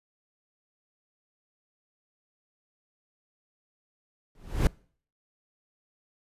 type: noise with exponential growth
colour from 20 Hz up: brown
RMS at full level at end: -18 dBFS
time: 4.35-4.67 s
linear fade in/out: 1 ms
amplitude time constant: 68 ms
effects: noise-tail reverb RT60 0.5 s tail -25 dB re dry + resampled to 32000 Hz